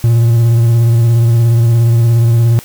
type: tone with vibrato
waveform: triangle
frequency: 116.54 Hz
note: A#2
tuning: in tune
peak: -4 dBFS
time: 0.04-2.59 s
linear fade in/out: 0 ms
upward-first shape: sine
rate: 17 Hz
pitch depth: 32 cents each way
effects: white hiss -35 dBFS RMS until 2.64 s

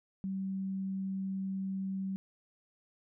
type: tone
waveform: sine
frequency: 192.1 Hz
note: G3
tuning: 35 cents flat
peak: -33 dBFS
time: 0.24-2.16 s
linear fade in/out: 0 ms
effects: none

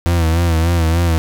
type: tone with vibrato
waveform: 40% pulse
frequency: 83.4 Hz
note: E2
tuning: 21 cents sharp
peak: -11 dBFS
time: 0.06-1.18 s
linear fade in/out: 0 ms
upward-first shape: sine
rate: 3.4 Hz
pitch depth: 67 cents each way
effects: none

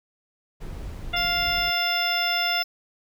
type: noise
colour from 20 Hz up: brown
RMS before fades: -35 dBFS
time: 0.6-1.71 s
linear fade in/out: 20 ms
type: harmonic tone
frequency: 698.5 Hz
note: F5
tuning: in tune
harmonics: 1 / 2 / 3 / 4 / 5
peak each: -29 / -29 / -29 / -29 / -29 dBFS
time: 1.13-2.63 s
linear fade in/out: 10 ms
type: tone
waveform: square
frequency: 5274 Hz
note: E8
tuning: in tune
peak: -28 dBFS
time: 1.16-2.64 s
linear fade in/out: 10 ms
effects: none

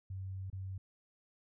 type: tone with dropouts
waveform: sine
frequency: 95.2 Hz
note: F#2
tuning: 50 cents sharp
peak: -39 dBFS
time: 0.1-0.78 s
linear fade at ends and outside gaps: 5 ms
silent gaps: 0.501-0.528 s
effects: none

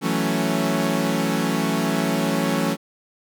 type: chord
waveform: sawtooth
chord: F# minor seventh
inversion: third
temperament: equal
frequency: 164.81 / 185 / 220 / 277.2 Hz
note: E3 / F#3 / A3 / C#4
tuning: 0 / 0 / 0 / 0 cents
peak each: -22 / -22 / -21 / -21 dBFS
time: 0.01-2.77 s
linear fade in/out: 50 ms
effects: none

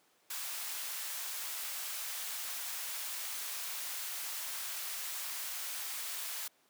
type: high-pass noise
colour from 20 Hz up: white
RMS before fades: -40 dBFS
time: 0.3-6.48 s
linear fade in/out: 5 ms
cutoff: 830 Hz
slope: 12 dB/octave
effects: pink hiss -69 dBFS RMS until 6.69 s + high-pass 300 Hz 12 dB/octave

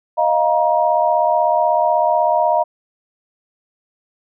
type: chord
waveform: sine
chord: Eb suspended second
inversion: none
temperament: equal with one note detuned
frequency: 622.3 / 698.5 / 946.4 Hz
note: Eb5 / F5 / Bb5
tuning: 0 / 0 / +26 cents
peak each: -17 dBFS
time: 0.17-2.64 s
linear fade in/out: 20 ms
effects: none

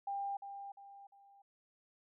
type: tone with echo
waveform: sine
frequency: 797 Hz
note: G5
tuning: 28 cents sharp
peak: -36 dBFS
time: 0.07-0.37 s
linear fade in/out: 5 ms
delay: 350 ms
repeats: 3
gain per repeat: -8 dB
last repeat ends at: 1.42 s
effects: none

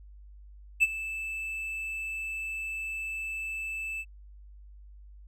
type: tone with ADSR envelope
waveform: triangle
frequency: 2633 Hz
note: E7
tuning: 3 cents flat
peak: -15 dBFS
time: 0.8-4.05 s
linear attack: 29 ms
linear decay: 33 ms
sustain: -16 dB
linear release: 49 ms
effects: added 50 Hz sine -47 dBFS peak until 5.27 s

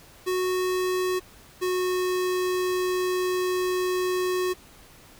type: tone pair in turn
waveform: square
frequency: 368 / 365.9 Hz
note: F#4 / F#4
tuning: -9 / -19 cents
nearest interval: unison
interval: 10 cents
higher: first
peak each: -24 dBFS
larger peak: neither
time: 0.26-1.2 / 1.61-4.54 s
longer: second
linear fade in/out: 20 ms
effects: pink hiss -51 dBFS RMS until 5.19 s

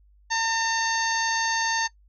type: harmonic tone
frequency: 906 Hz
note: A#5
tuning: 50 cents flat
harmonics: 1 / 2 / 3 / 4 / 5 / 6 / 7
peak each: -26 / -27 / -37 / -37 / -32 / -39 / -31 dBFS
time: 0.3-1.88 s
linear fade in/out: 20 ms
effects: noise-tail reverb RT60 0.1 s tail -21 dB re dry + added 50 Hz sine -54 dBFS peak until 2.08 s

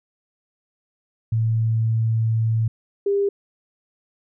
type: tone pair in turn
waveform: sine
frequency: 112.4 / 400.5 Hz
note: A2 / G4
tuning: +37 / +37 cents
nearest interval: octave + minor seventh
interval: 2200 cents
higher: second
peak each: -17 dBFS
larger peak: neither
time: 1.32-2.68 / 3.06-3.29 s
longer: first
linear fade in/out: 5 ms
effects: none

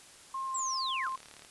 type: tone with pitch glide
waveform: sine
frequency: 1065 to 1054 Hz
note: C6 to C6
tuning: +30 to +12 cents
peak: -33 dBFS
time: 0.34-1.16 s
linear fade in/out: 5 ms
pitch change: -18 cents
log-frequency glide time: 0.46-0.53 s
type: linear sweep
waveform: sine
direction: down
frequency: 7900 to 1077 Hz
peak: -33 dBFS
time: 0.54-1.09 s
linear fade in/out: 10 ms
type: click train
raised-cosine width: 0.2 ms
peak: -33 dBFS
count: 16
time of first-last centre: 1.04-1.449 s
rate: 36.7 Hz
effects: white hiss -54 dBFS RMS until 1.5 s + resampled to 24000 Hz

